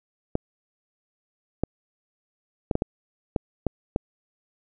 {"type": "clicks", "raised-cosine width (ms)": 2, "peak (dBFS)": -9, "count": 8, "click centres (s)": [0.354, 1.636, 2.712, 2.754, 2.821, 3.362, 3.667, 3.961], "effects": []}